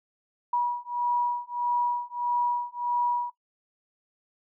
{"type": "beating tone pair", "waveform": "sine", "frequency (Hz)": [966, 967.6], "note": ["B5", "B5"], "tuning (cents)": [-39, -36], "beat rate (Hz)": 1.6, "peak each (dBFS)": -28, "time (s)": [0.53, 3.3], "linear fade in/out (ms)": 5, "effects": ["noise-tail reverb RT60 0.1 s tail -18 dB re dry"]}